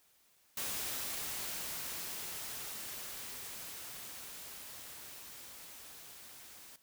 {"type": "noise with level ramp", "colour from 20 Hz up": "white", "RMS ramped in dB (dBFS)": [-38, -54], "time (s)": [0.57, 6.76], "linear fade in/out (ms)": 2, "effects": ["white hiss -69 dBFS RMS until 6.82 s"]}